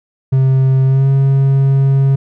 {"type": "tone with pitch glide", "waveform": "triangle", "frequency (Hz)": [132.6, 136.33], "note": ["C3", "C#3"], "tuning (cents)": [23, -28], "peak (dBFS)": -6, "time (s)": [0.32, 2.16], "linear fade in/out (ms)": 10, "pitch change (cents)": 49, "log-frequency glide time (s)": [0.85, 1.08], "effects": []}